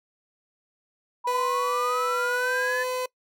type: exponential sweep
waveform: sine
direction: up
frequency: 969 to 1760 Hz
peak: -25 dBFS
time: 1.24-2.84 s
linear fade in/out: 20 ms
type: tone with pitch glide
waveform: 30% pulse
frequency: 494 to 506.7 Hz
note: B4 to B4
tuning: 0 to +44 cents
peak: -24 dBFS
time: 1.27-3.06 s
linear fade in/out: 5 ms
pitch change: +44 cents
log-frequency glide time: 2.28-2.78 s
effects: noise-tail reverb RT60 0.1 s tail -22 dB re dry